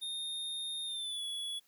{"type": "tone with pitch glide", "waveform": "square", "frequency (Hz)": [3671, 3386], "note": ["A#7", "G#7"], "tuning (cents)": [-27, 33], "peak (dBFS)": -37, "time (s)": [0.01, 1.6], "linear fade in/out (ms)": 20, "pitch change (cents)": -140, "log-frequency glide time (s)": [0.85, 1.24], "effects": ["white hiss -70 dBFS RMS until 1.67 s", "high-pass 80 Hz 12 dB/octave"]}